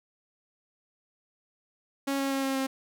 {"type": "tone with pitch steps", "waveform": "sawtooth", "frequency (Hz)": [275.6, 273.4, 271.2, 269, 266.8], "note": ["C#4", "C#4", "C#4", "C4", "C4"], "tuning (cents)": [-10, -24, -38, 48, 34], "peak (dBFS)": -23, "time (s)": [2.07, 2.67], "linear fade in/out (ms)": 10, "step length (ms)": 120, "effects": []}